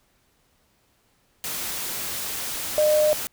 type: tone in noise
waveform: sine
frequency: 607 Hz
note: D#5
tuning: 43 cents flat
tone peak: -16 dBFS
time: 2.78-3.13 s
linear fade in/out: 0 ms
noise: white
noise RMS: -30 dBFS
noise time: 1.44-3.27 s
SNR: +11 dB
effects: pink hiss -65 dBFS RMS until 3.32 s